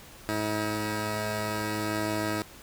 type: tone pair together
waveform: 10% pulse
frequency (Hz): 106.7 / 319.5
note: G#2 / D#4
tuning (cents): +47 / +46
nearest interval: octave + perfect fifth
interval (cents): 1899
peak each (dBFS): -23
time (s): 0.29-2.42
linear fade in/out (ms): 0
effects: pink hiss -49 dBFS RMS until 2.62 s